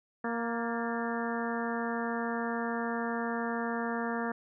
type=harmonic tone with a mistuned harmonic; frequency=233.1 Hz; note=A#3; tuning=in tune; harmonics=1 / 2 / 3 / 4 / 5 / 6 / 7 / 8; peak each=-34 / -37 / -39 / -40 / -41 / -42 / -42 / -43 dBFS; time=0.24-4.32 s; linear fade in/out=5 ms; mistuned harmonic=8; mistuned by=-76 cents; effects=none